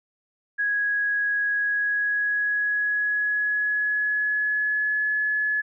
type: tone with pitch glide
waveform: sine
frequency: 1661.2 to 1705.9 Hz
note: G#6 to G#6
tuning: 0 to +46 cents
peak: -21 dBFS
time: 0.58-5.62 s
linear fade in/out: 20 ms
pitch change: +46 cents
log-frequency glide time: 1.55-5.05 s
effects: none